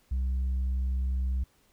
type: tone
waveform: sine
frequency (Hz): 64.4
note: C2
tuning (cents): -27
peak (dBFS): -23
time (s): 0.11-1.44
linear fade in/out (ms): 10
effects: tanh soft clip ceiling -25 dBFS + pink hiss -66 dBFS RMS until 1.72 s